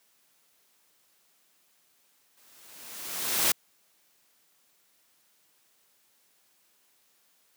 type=noise with exponential growth; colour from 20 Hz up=white; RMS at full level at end=-22 dBFS; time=2.37-3.52 s; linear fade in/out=5 ms; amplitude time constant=250 ms; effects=white hiss -67 dBFS RMS until 7.56 s + high-pass 150 Hz 12 dB/octave